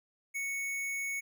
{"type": "tone", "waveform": "square", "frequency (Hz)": 2217, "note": "C#7", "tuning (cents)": 0, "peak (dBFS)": -34, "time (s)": [0.34, 1.21], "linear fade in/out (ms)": 20, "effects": []}